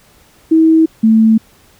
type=tone pair in turn; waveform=sine; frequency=321.4 / 221.6 Hz; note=E4 / A3; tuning=-44 / +13 cents; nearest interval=tritone; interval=643 cents; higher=first; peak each=-5 dBFS; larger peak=neither; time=0.51-0.86 / 1.03-1.38 s; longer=neither; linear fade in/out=10 ms; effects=pink hiss -48 dBFS RMS until 1.79 s